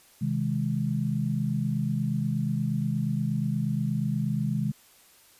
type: chord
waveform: sine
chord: Ab major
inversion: first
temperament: equal with one note detuned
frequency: 130.81 / 159.11 / 207.7 Hz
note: C3 / Eb3 / Ab3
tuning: 0 / +39 / 0 cents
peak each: -29 dBFS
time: 0.21-4.72 s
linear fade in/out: 10 ms
effects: white hiss -57 dBFS RMS until 5.39 s + resampled to 32000 Hz